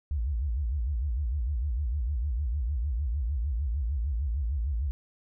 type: tone with vibrato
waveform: sine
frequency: 64.5 Hz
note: C2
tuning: 24 cents flat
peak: -26 dBFS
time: 0.11-4.91 s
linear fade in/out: 0 ms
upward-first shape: sine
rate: 6.6 Hz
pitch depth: 290 cents each way
effects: none